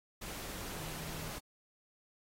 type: tone in noise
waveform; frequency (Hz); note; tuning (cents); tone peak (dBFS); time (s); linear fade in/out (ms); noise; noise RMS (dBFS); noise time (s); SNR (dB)
sine; 157.7; D#3; +24; -46; 0.76-1.3; 10; pink; -44; 0.21-1.39; -5
effects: AAC 48 kbps